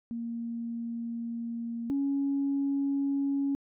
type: tone pair in turn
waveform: sine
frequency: 232.8 / 278.2 Hz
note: A#3 / C#4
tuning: -2 / +6 cents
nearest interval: minor third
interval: 308 cents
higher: second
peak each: -32 / -25 dBFS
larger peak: second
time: 0.11-1.9 / 1.9-3.55 s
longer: first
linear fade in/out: 0 ms
effects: tanh soft clip ceiling -21 dBFS